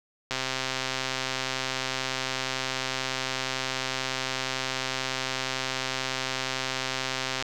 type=click train; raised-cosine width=0.2 ms; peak=-11 dBFS; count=933; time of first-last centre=0.31-7.425 s; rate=131 Hz; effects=none